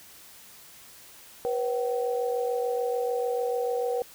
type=tone cluster; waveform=sine; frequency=484.2 / 531 / 763 Hz; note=B4 / C5 / G5; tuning=-34 / +25 / -47 cents; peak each=-26 / -35 / -33 dBFS; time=1.45-4.02 s; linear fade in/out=0 ms; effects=white hiss -50 dBFS RMS until 4.14 s